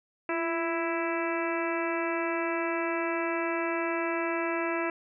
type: harmonic tone with a mistuned harmonic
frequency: 330.9 Hz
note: E4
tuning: 7 cents sharp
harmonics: 1 / 2 / 3 / 4 / 5 / 6 / 7 / 8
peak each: -31 / -34 / -36 / -37 / -38 / -39 / -39 / -40 dBFS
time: 0.29-4.9 s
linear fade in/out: 2 ms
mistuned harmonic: 1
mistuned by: +44 cents
effects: none